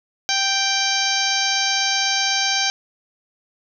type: harmonic tone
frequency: 784 Hz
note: G5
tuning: in tune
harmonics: 1 / 2 / 3 / 4 / 5 / 6 / 7 / 8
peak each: -26 / -26 / -26 / -26 / -26 / -26 / -26 / -26 dBFS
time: 0.29-2.7 s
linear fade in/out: 0 ms
effects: none